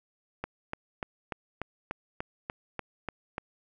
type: click train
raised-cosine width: 0.5 ms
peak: -18 dBFS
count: 11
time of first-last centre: 0.44-3.381 s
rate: 3.4 Hz
effects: none